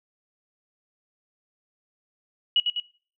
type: tone with echo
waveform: sine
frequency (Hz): 2917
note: F#7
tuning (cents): -25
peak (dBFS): -17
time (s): 2.56-2.6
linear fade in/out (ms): 2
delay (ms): 100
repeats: 2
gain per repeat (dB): -4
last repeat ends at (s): 2.8
effects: noise-tail reverb RT60 0.4 s tail -20 dB re dry